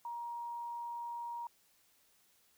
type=tone; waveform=sine; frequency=945 Hz; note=A#5; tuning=23 cents sharp; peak=-39 dBFS; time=0.05-1.47 s; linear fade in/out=2 ms; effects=white hiss -70 dBFS RMS until 2.57 s